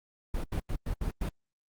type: noise bursts at uneven times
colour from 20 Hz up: brown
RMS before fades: -31 dBFS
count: 6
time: 0.34-0.44 / 0.52-0.6 / 0.69-0.76 / 0.86-0.94 / 1.01-1.11 / 1.21-1.29 s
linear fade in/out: 5 ms
effects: Opus 32 kbps